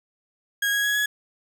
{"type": "tone with pitch steps", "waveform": "35% pulse", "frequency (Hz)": [1641, 1655.3, 1669.7, 1684.2], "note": ["G#6", "G#6", "G#6", "G#6"], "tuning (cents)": [-21, -6, 9, 24], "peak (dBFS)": -19, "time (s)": [0.62, 1.06], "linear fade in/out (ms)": 5, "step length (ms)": 110, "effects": []}